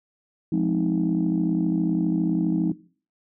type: chord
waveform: sine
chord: F minor seventh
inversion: none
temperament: just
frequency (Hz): 174.61 / 209.5 / 261.9 / 314.3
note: F3 / Ab3 / C4 / Eb4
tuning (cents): 0 / +15 / +2 / +18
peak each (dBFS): -23 / -26 / -27 / -23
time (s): 0.52-2.72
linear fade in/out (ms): 5
effects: noise-tail reverb RT60 0.4 s tail -17 dB re dry + tanh soft clip ceiling -13 dBFS